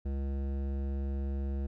sine tone with hard clipping, 68.6 Hz, C#2, 17 cents flat, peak -33 dBFS, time 0.05-1.67 s, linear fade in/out 10 ms, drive 14 dB, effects none

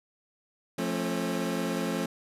25% pulse chord, F augmented, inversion none, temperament equal with one note detuned, 174.61 / 220 / 270.4 Hz, F3 / A3 / C#4, 0 / 0 / -43 cents, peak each -29 dBFS, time 0.78-2.06 s, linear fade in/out 5 ms, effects resampled to 32000 Hz

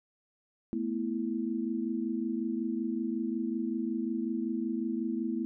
sine chord, A suspended second, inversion none, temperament equal with one note detuned, 220 / 245.4 / 329.6 Hz, A3 / B3 / E4, 0 / -11 / 0 cents, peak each -34 dBFS, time 0.73-5.45 s, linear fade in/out 0 ms, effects none

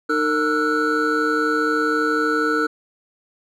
triangle tone cluster, 306 / 455.8 / 1335 / 1459 Hz, D#4 / A#4 / E6 / F#6, -29 / -39 / +22 / -25 cents, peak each -21 dBFS, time 0.09-2.67 s, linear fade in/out 10 ms, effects none

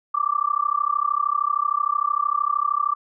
sine tone with amplitude modulation, 1171 Hz, D6, 5 cents flat, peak -15 dBFS, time 0.14-2.95 s, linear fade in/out 10 ms, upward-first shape sine, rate 33.1 Hz, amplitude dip 100%, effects none

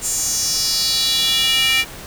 square tone with high-pass filter sweep, 261.8 Hz, C4, 1 cent sharp, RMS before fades -18 dBFS, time 0.01-1.85 s, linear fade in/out 50 ms, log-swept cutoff 7600 to 2400 Hz, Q 4.1, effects pink hiss -35 dBFS RMS until 2.06 s

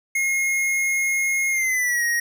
square tone with pitch glide, 2151 to 1883.4 Hz, C7 to A#6, +47 to +17 cents, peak -20 dBFS, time 0.15-2.2 s, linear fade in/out 5 ms, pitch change -230 cents, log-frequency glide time 1.5-2.04 s, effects none

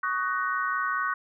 sine chord, D# minor seventh, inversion third, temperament just, 1120.1 / 1244.5 / 1493.4 / 1866.8 Hz, C#6 / D#6 / F#6 / A#6, +18 / 0 / +16 / +2 cents, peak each -29 / -33 / -29 / -35 dBFS, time 0.03-1.14 s, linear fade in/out 5 ms, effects none

